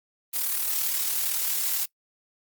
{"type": "noise with amplitude modulation", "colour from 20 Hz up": "blue", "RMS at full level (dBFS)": -24, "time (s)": [0.33, 1.86], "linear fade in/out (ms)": 20, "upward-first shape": "sine", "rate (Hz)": 37.7, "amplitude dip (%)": 55, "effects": ["noise-tail reverb RT60 0.1 s tail -22 dB re dry", "Opus 32 kbps"]}